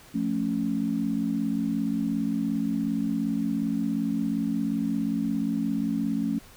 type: chord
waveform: sine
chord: F augmented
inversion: none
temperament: equal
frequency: 174.61 / 220 / 277.2 Hz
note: F3 / A3 / C#4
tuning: 0 / 0 / 0 cents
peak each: -32 / -27 / -28 dBFS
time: 0.14-6.39 s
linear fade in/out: 10 ms
effects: pink hiss -51 dBFS RMS until 6.56 s